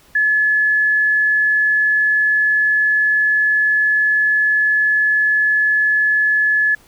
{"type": "tone", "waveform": "sine", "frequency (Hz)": 1713, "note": "A6", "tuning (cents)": -47, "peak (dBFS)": -12, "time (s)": [0.15, 6.75], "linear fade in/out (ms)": 5, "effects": ["pink hiss -50 dBFS RMS until 6.87 s"]}